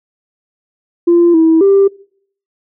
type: tone with pitch steps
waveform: sine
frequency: 343.8 / 323.9 / 394.1 Hz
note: F4 / E4 / G4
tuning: -27 / -30 / +9 cents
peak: -4 dBFS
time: 1.07-1.88 s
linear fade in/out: 10 ms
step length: 270 ms
effects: noise-tail reverb RT60 0.6 s tail -24 dB re dry + tanh soft clip ceiling -2 dBFS